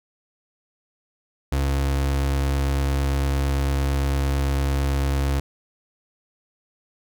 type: tone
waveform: 35% pulse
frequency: 68.9 Hz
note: C#2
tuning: 10 cents flat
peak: -18 dBFS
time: 1.52-5.4 s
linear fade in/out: 5 ms
effects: none